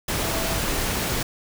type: tone in noise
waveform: sine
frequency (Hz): 659.3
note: E5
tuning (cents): 0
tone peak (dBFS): -32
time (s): 0.22-0.6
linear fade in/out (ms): 5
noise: pink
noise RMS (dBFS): -25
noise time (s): 0.08-1.23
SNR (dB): -10
effects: none